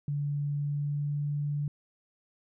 sine tone with pitch glide, 144.5 to 145.76 Hz, D3 to D3, -28 to -13 cents, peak -28 dBFS, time 0.08-1.68 s, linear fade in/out 2 ms, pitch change +15 cents, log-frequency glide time 0.51-1.26 s, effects none

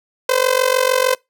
sawtooth tone with amplitude modulation, 513 Hz, C5, 34 cents flat, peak -6 dBFS, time 0.29-1.15 s, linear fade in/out 5 ms, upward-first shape sine, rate 46.6 Hz, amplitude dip 90%, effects noise-tail reverb RT60 0.2 s tail -25 dB re dry

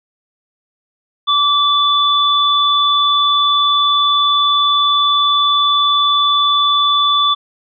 sine tone pair together, 1160 / 3480 Hz, D6 / A7, -22 / -20 cents, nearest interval octave + perfect fifth, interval 1902 cents, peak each -13 dBFS, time 1.27-7.35 s, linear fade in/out 20 ms, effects none

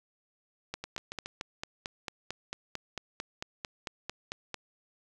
two click trains, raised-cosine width 0.2 ms, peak -18 / -21 dBFS, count 18 / 4, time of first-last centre 0.74-4.543 / 0.84-1.26 s, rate 4.47 / 7.15 Hz, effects none

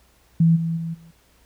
sine tone with level steps, 165.1 Hz, E3, 3 cents sharp, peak -12 / -21 / -25 / -44 dBFS, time 0.4-1.11 s, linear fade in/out 5 ms, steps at 0.55 / 0.76 / 0.93 s, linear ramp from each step 20 ms, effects added 60 Hz sine -59 dBFS peak until 1.45 s + pink hiss -59 dBFS RMS until 1.45 s

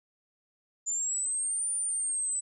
sine linear two-way sweep, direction up then down, 7040 to 9310 to 7940 Hz, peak -28 dBFS, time 0.86-2.41 s, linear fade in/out 20 ms, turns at 1.72 s, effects none

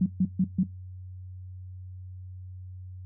sine tone bursts, 185 Hz, F#3, in tune, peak -19 dBFS, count 4, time 0.01-0.634 s, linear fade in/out 5 ms, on 51 ms, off 140 ms, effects noise-tail reverb RT60 0.2 s tail -19 dB re dry + added 92 Hz sine -39 dBFS peak until 3.05 s

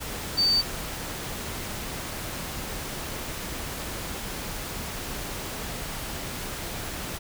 sine tone in noise, 4589 Hz, D8, 41 cents flat, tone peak -19 dBFS, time 0.37-0.62 s, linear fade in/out 20 ms, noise pink, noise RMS -34 dBFS, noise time 0-7.19 s, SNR +12 dB, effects none

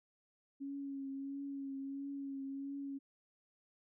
sine tone with vibrato, 275.6 Hz, C#4, 10 cents flat, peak -40 dBFS, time 0.6-2.99 s, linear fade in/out 20 ms, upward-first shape triangle, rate 1.5 Hz, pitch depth 31 cents each way, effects none

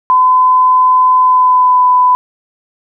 sine tone with pitch glide, 1015 to 1000.4 Hz, B5 to B5, +47 to +22 cents, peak -5 dBFS, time 0.1-2.15 s, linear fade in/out 0 ms, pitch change -25 cents, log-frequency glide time 1.18-1.84 s, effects none

